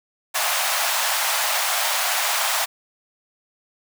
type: high-pass noise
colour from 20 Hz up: pink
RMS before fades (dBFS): -22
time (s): 0.34-2.66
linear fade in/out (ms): 20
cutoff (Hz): 640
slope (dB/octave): 48
effects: none